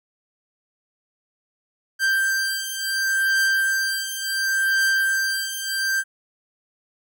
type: beating tone pair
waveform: 45% pulse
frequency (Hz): 1572 / 1572.7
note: G6 / G6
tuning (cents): +4 / +5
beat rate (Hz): 0.7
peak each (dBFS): -24 / -22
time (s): 1.99-6.04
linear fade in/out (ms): 50
effects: none